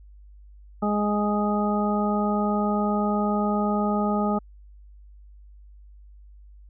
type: harmonic tone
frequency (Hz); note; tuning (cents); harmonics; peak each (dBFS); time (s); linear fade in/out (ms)
207.7; G#3; 0; 1 / 2 / 3 / 4 / 6; -23 / -30 / -30 / -29 / -30; 0.82-4.39; 10
effects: added 50 Hz sine -45 dBFS peak until 6.69 s

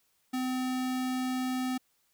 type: tone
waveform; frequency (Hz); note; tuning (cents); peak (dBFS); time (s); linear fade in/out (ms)
square; 255.9; C4; -38; -30; 0.33-1.78; 10
effects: white hiss -72 dBFS RMS until 2.13 s

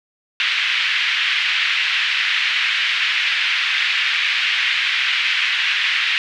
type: band-pass noise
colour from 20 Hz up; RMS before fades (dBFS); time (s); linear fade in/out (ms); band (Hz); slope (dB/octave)
pink; -19; 0.4-6.18; 0; 1900 to 3300; 24
effects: none

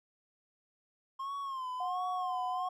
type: tone with vibrato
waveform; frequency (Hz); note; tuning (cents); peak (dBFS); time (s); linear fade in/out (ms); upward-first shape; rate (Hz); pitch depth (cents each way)
triangle; 1062; C6; +25; -34; 1.19-2.69; 10; sine; 1.4; 94
type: tone with pitch glide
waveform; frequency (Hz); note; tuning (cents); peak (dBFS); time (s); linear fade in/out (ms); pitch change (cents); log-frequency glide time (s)
sine; 730 to 735.5; F#5 to F#5; -24 to -11; -34; 1.8-2.69; 5; +13; 2.12-2.28
effects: none

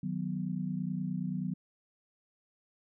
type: chord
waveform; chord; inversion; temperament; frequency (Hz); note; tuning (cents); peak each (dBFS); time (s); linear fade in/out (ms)
sine; B major; first; equal; 155.56 / 185 / 246.9; D#3 / F#3 / B3; 0 / 0 / 0; -37 / -34 / -39; 0.03-1.54; 5
effects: none

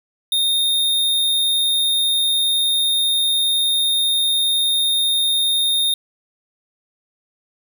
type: tone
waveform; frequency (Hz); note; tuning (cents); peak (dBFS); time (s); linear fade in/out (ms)
square; 3679; A#7; -24; -16; 0.32-5.94; 2
effects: none

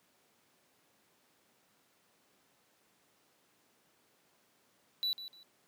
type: tone with echo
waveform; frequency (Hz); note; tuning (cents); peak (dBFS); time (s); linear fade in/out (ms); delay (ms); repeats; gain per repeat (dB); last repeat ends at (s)
triangle; 3952; B7; 0; -29; 5.03-5.13; 0; 150; 2; -12; 5.43
effects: pink hiss -70 dBFS RMS until 5.67 s + high-pass 200 Hz 12 dB/octave

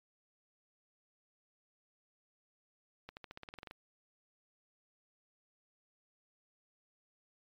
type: accelerating click train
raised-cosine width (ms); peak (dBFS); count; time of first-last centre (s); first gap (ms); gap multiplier
0.3; -30; 12; 3.09-3.711; 79; 0.93
effects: MP3 96 kbps

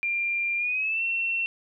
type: tone with pitch glide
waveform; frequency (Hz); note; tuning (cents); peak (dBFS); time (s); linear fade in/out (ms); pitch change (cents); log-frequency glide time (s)
sine; 2387 to 2710; D7 to E7; +28 to +47; -24; 0.03-1.46; 0; +219; 0.57-1.03
effects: none

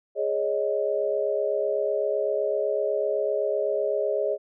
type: chord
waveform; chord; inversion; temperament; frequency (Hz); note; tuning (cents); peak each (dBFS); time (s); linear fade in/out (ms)
sine; Ab suspended fourth; none; equal; 415.3 / 554.4 / 622.3; Ab4 / Db5 / Eb5; 0 / 0 / 0; -27; 0.15-4.38; 50
effects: none

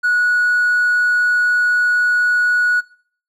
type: tone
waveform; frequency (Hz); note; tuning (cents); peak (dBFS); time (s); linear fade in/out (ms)
triangle; 1463; F#6; -20; -10; 0.03-2.81; 20
effects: noise-tail reverb RT60 0.5 s tail -22 dB re dry + tanh soft clip ceiling -8 dBFS

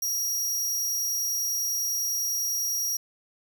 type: tone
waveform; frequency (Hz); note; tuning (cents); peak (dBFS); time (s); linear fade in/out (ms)
sawtooth; 5690; F8; +31; -23; 0.02-2.97; 5
effects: none

